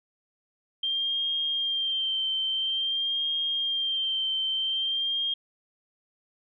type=tone with vibrato; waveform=sine; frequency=3171 Hz; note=G7; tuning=19 cents sharp; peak=-25 dBFS; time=0.83-5.34 s; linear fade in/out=5 ms; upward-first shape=sine; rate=0.49 Hz; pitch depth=33 cents each way; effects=none